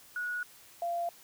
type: tone pair in turn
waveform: sine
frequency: 1459 / 688.6 Hz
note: F#6 / F5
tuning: -25 / -25 cents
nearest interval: octave + minor second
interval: 1300 cents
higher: first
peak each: -32 / -30 dBFS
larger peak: second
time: 0.16-0.43 / 0.82-1.09 s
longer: neither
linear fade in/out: 2 ms
effects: white hiss -56 dBFS RMS until 1.23 s